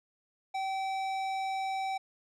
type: tone with tanh clipping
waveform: sine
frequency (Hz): 770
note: G5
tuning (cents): -31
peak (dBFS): -33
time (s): 0.54-1.98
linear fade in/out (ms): 10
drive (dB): 15
effects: none